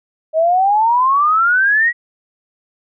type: exponential sweep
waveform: sine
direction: up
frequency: 622.3 to 1944 Hz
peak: -10 dBFS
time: 0.33-1.93 s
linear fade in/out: 50 ms
effects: none